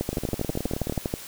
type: two click trains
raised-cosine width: 2 ms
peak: -16 / -12 dBFS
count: 17 / 15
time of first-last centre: 0.13-0.977 / 0.01-1.139 s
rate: 18.9 / 12.4 Hz
effects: white hiss -41 dBFS RMS until 1.27 s